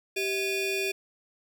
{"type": "ring-modulated tone", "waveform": "40% pulse", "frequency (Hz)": 1031, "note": "C6", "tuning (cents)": -26, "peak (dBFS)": -23, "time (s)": [0.16, 0.92], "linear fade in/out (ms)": 10, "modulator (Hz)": 1420, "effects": []}